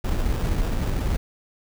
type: noise with sample-and-hold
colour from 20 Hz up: brown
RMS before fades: -23 dBFS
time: 0.04-1.17 s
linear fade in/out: 10 ms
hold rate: 2100 Hz
effects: none